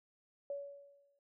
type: tone with exponential decay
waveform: sine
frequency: 565 Hz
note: C#5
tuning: 33 cents sharp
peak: -36 dBFS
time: 0.5-1.19 s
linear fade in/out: 2 ms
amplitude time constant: 150 ms
effects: none